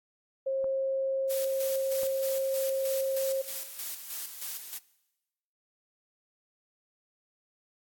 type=tone; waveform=sine; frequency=536 Hz; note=C5; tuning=42 cents sharp; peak=-27 dBFS; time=0.46-3.42 s; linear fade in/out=10 ms
type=clicks; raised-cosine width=1 ms; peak=-31 dBFS; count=2; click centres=0.643 / 2.033 s
type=noise with tremolo; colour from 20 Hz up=blue; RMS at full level=-36 dBFS; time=1.29-4.79 s; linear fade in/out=20 ms; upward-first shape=square; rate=3.2 Hz; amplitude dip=55%
effects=noise-tail reverb RT60 1.0 s tail -20 dB re dry + AAC 64 kbps